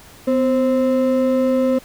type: ring-modulated tone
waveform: triangle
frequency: 390.2 Hz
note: G4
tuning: 8 cents flat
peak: -9 dBFS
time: 0.27-1.79 s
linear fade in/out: 10 ms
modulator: 137 Hz
effects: pink hiss -44 dBFS RMS until 1.84 s